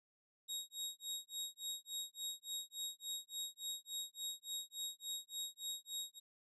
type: tone with tremolo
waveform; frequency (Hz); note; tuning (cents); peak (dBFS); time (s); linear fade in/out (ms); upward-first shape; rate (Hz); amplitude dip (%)
25% pulse; 3778; A#7; +22; -36; 0.48-6.2; 20; sine; 3.5; 100
effects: resampled to 32000 Hz